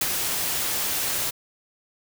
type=noise with ADSR envelope; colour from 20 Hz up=white; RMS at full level=-22 dBFS; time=0.01-1.31 s; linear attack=4 ms; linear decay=32 ms; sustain=-4 dB; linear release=18 ms; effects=none